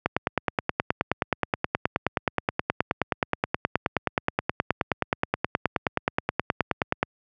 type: click train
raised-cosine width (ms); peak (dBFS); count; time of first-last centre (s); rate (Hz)
0.5; -6; 67; 0.06-7.029; 9.47
effects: high-pass 80 Hz 12 dB/octave